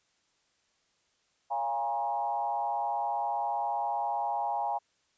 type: tone with frequency modulation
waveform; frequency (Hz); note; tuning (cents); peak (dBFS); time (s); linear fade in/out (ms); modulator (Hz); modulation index
sine; 820; G#5; -22; -28; 1.5-4.79; 20; 125; 1.1
effects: white hiss -72 dBFS RMS until 5.17 s + resampled to 16000 Hz